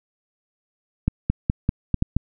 clicks, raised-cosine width 5 ms, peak -6 dBFS, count 7, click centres 1.08 / 1.3 / 1.499 / 1.691 / 1.943 / 2.024 / 2.166 s, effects none

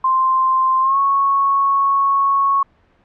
sine tone with pitch glide, 1046.5 to 1104.3 Hz, C6 to C#6, 0 to -7 cents, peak -12 dBFS, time 0.04-2.63 s, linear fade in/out 5 ms, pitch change +93 cents, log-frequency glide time 0.81-0.98 s, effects pink hiss -56 dBFS RMS until 3.04 s + low-pass 2000 Hz 12 dB/octave

